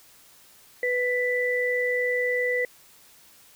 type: tone pair together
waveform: sine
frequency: 495.2 / 1981 Hz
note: B4 / B6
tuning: +5 / +5 cents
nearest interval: 2 octaves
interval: 2400 cents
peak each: -25 / -25 dBFS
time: 0.83-2.65 s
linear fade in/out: 2 ms
effects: white hiss -54 dBFS RMS until 3.55 s